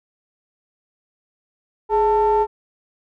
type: ring-modulated tone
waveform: triangle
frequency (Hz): 233.1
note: A#3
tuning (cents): 0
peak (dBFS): -9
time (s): 1.89-2.47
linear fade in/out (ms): 50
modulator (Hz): 651
effects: none